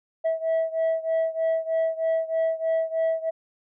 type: beating tone pair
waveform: sine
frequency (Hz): 649 / 652.2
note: E5 / E5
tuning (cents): -27 / -19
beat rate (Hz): 3.2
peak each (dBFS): -22 / -24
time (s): 0.24-3.31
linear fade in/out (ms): 20
effects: tanh soft clip ceiling -19 dBFS